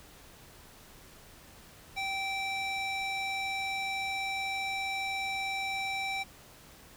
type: tone with band-pass filter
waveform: square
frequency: 778 Hz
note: G5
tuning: 13 cents flat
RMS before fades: -34 dBFS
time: 1.96-6.24 s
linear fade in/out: 20 ms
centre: 2700 Hz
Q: 1.2
effects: pink hiss -54 dBFS RMS until 6.96 s